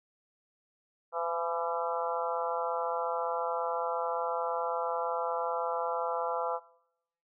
harmonic tone with a mistuned harmonic, 168.9 Hz, E3, 42 cents sharp, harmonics 3 / 4 / 5 / 6 / 7 / 8, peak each -35 / -36 / -37 / -38 / -38 / -39 dBFS, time 1.12-6.6 s, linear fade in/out 50 ms, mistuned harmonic 6, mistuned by -25 cents, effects noise-tail reverb RT60 0.8 s tail -22 dB re dry

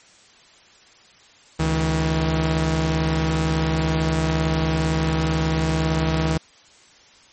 sawtooth tone pair together, 71.05 / 160 Hz, C#2 / D#3, +43 / +49 cents, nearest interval octave + major second, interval 1406 cents, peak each -20 / -16 dBFS, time 1.59-6.38 s, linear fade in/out 10 ms, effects white hiss -51 dBFS RMS until 7.32 s + MP3 32 kbps

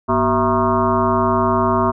sine tone with frequency modulation, 660 Hz, E5, 2 cents sharp, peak -13 dBFS, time 0.08-1.92 s, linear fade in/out 20 ms, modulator 140 Hz, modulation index 3.9, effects none

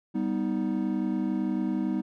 triangle chord, G augmented, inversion none, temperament equal with one note detuned, 196 / 246.9 / 314 Hz, G3 / B3 / D#4, 0 / 0 / +16 cents, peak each -28 dBFS, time 0.14-2.02 s, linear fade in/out 20 ms, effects none

